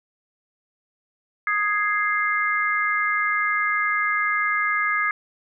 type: chord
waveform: sine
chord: Ab major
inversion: second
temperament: equal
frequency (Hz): 1244.5 / 1661.2 / 2093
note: Eb6 / Ab6 / C7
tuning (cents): 0 / 0 / 0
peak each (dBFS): -24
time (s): 1.47-5.11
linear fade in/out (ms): 2
effects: none